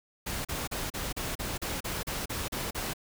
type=noise bursts; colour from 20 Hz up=pink; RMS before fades=-34 dBFS; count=12; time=0.26-2.936 s; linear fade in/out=10 ms; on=190 ms; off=36 ms; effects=none